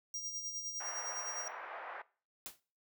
square tone with tremolo, 5700 Hz, F8, 34 cents sharp, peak -38 dBFS, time 0.14-1.48 s, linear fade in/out 2 ms, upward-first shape sine, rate 9.8 Hz, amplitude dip 50%
pink band-pass noise, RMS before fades -46 dBFS, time 0.8-2.02 s, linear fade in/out 5 ms, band 630 to 1900 Hz, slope 24 dB/octave
white noise with exponential decay, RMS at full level -41 dBFS, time 2.46-2.6 s, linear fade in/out 0 ms, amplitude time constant 29 ms
effects noise-tail reverb RT60 0.4 s tail -21 dB re dry

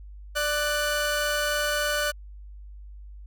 sawtooth tone pair together, 590.1 / 1487 Hz, D5 / F#6, +8 / +8 cents, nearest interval octave + major third, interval 1600 cents, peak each -23 dBFS, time 0.35-2.12 s, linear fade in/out 20 ms, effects added 50 Hz sine -40 dBFS peak until 3.26 s

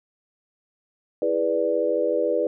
sine chord, E dominant seventh, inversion none, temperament equal, 329.6 / 415.3 / 493.9 / 587.3 Hz, E4 / G#4 / B4 / D5, 0 / 0 / 0 / 0 cents, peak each -28 / -27 / -23 / -25 dBFS, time 1.22-2.47 s, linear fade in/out 2 ms, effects none

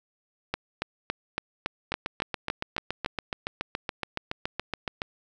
two click trains, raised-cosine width 0.3 ms, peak -11 / -13 dBFS, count 10 / 23, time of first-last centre 0.54-3.061 / 1.92-5.019 s, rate 3.57 / 7.1 Hz, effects none

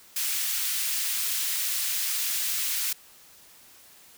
white high-pass noise, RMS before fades -28 dBFS, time 0.16-2.93 s, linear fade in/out 5 ms, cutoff 2000 Hz, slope 12 dB/octave, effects white hiss -53 dBFS RMS until 4.17 s

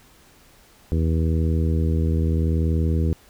harmonic tone, 80.7 Hz, E2, 36 cents flat, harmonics 1 / 2 / 3 / 4 / 5 / 6, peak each -19 / -25 / -29 / -31 / -33 / -35 dBFS, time 0.92-3.13 s, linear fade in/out 0 ms, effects pink hiss -53 dBFS RMS until 3.29 s

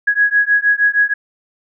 sine beating tone pair, 1661.2 / 1667.6 Hz, G#6 / G#6, 0 / +7 cents, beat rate 6.4 Hz, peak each -14 dBFS, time 0.07-1.14 s, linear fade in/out 10 ms, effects none

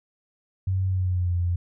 sine tone with pitch glide, 94.5 to 87.66 Hz, F#2 to F2, +37 to +7 cents, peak -21 dBFS, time 0.67-1.56 s, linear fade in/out 5 ms, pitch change -130 cents, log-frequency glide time 0.87-1.35 s, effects none

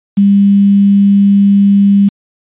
sine tone with quantisation, 200 Hz, G3, 35 cents sharp, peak -4 dBFS, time 0.17-2.09 s, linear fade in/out 10 ms, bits 5, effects resampled to 8000 Hz

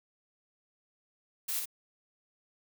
blue noise with echo, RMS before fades -34 dBFS, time 1.48-1.6 s, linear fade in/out 10 ms, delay 57 ms, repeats 1, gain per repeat -3 dB, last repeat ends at 1.657 s, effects none

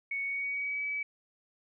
sine tone with pitch glide, 2222 to 2288 Hz, C#7 to D7, +4 to -46 cents, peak -31 dBFS, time 0.11-1.03 s, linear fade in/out 5 ms, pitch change +50 cents, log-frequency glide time 0.23-0.84 s, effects none

